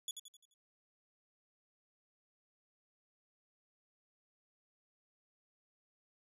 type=tone with echo; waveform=20% pulse; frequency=3409 Hz; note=G#7; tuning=45 cents sharp; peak=-32 dBFS; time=0.08-0.11 s; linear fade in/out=2 ms; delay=86 ms; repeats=5; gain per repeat=-7 dB; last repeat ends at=0.54 s; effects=none